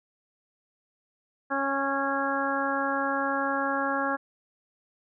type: harmonic tone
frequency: 275.3 Hz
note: C#4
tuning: 12 cents flat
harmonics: 1 / 2 / 3 / 4 / 5 / 6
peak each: -32 / -32 / -32 / -32 / -32 / -32 dBFS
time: 1.5-4.17 s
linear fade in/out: 20 ms
effects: none